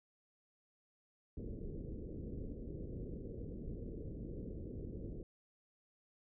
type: low-pass noise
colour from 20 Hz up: pink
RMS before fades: -45 dBFS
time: 1.37-5.23 s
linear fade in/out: 2 ms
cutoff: 490 Hz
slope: 48 dB/octave
effects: none